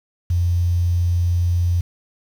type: tone with quantisation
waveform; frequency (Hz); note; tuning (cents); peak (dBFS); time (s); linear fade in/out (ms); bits
sine; 87.31; F2; 0; -15; 0.3-1.81; 5; 7
effects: none